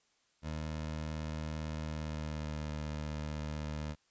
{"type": "tone with pitch glide", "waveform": "20% pulse", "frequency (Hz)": [77.78, 75.83], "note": ["D#2", "D#2"], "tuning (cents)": [0, -44], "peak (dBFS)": -32, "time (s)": [0.42, 3.96], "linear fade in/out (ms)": 50, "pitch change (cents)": -44, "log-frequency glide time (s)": [1.84, 2.68], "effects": ["white hiss -73 dBFS RMS until 4.1 s", "resampled to 16000 Hz"]}